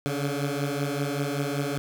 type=beating tone pair; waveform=15% pulse; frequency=140.1 / 145.3 Hz; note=C#3 / D3; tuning=+19 / -18 cents; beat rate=5.2 Hz; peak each=-22 / -24 dBFS; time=0.06-1.78 s; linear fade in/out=0 ms; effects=none